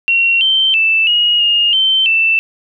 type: tone with pitch steps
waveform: sine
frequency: 2736 / 3114 / 2647 / 2884 / 2842 / 3099 / 2662 Hz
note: F7 / G7 / E7 / F#7 / F7 / G7 / E7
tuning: -36 / -12 / +7 / -45 / +30 / -21 / +16 cents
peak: -9 dBFS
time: 0.08-2.39 s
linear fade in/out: 0 ms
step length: 330 ms
effects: none